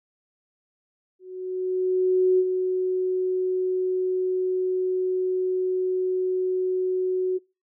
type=tone with ADSR envelope; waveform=sine; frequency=370 Hz; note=F#4; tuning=in tune; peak=-15 dBFS; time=1.19-7.39 s; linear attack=1200 ms; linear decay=51 ms; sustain=-6 dB; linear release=25 ms; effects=noise-tail reverb RT60 0.3 s tail -26 dB re dry